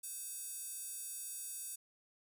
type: tone with high-pass filter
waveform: square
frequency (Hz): 517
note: C5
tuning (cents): -21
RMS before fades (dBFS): -45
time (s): 0.03-1.76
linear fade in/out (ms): 10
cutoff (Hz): 8800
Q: 2.6
effects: none